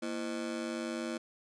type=ring-modulated tone; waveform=30% pulse; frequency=283.8 Hz; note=C#4; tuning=41 cents sharp; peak=-29 dBFS; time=0.02-1.18 s; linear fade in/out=10 ms; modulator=50.3 Hz; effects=resampled to 22050 Hz